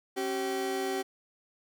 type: tone pair together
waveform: 30% pulse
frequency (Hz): 271 / 384.5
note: C#4 / G4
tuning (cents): -39 / -33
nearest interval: tritone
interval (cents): 606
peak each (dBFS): -34 / -28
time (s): 0.16-1.03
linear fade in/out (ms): 20
effects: none